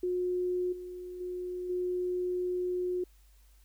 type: tone with level steps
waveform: sine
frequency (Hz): 360.8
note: F#4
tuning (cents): -44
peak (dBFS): -28 / -39 / -34 / -29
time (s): 0.03-3.04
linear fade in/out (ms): 5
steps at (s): 0.72 / 1.2 / 1.69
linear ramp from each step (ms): 10
effects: added 50 Hz sine -57 dBFS peak until 3.64 s + white hiss -68 dBFS RMS until 3.64 s